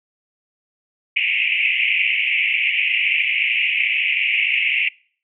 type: band-pass noise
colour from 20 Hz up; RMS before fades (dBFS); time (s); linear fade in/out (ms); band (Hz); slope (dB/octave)
white; -19; 1.16-4.89; 10; 2100 to 2800; 96
effects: noise-tail reverb RT60 0.5 s tail -25 dB re dry